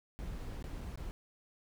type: noise with dropouts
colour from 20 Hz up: brown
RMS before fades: -42 dBFS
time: 0.19-1.11 s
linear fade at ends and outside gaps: 0 ms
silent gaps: 0.626-0.642 / 0.808-0.812 / 0.957-0.975 s
effects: none